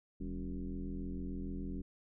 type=tone with frequency modulation; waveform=sine; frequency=108 Hz; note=A2; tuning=32 cents flat; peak=-37 dBFS; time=0.2-1.82 s; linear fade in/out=10 ms; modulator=86.7 Hz; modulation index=2.4; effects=none